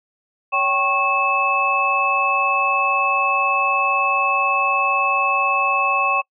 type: tone cluster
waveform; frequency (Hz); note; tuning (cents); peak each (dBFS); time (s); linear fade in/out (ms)
sine; 564 / 776 / 1094 / 2611; C#5 / G5 / C#6 / E7; +30 / -18 / -23 / -17; -28 / -24 / -19 / -20; 0.52-6.22; 20
effects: noise-tail reverb RT60 0.1 s tail -25 dB re dry